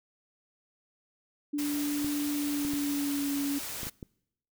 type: tone with pitch glide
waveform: sine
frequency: 291.4 to 282.5 Hz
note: D4 to C#4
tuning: -13 to +33 cents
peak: -28 dBFS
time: 1.53-3.59 s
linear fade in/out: 10 ms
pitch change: -54 cents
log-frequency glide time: 2.35-3.33 s
type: noise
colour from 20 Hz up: white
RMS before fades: -38 dBFS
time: 1.58-3.9 s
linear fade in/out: 10 ms
type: clicks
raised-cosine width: 3 ms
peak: -27 dBFS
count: 6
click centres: 2.046 / 2.65 / 2.736 / 3.832 / 3.869 / 4.028 s
effects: noise-tail reverb RT60 0.8 s tail -25 dB re dry